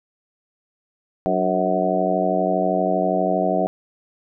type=harmonic tone with a mistuned harmonic; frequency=92.5 Hz; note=F#2; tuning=in tune; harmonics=2 / 3 / 4 / 5 / 6 / 7 / 8; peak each=-25 / -27 / -27 / -28 / -27 / -22 / -24 dBFS; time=1.26-3.67 s; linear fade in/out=0 ms; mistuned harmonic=3; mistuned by=+66 cents; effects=none